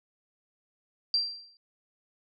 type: tone with exponential decay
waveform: sine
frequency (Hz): 4719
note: D8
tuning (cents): +7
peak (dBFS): -20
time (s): 1.14-1.57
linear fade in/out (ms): 1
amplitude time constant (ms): 92
effects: MP3 96 kbps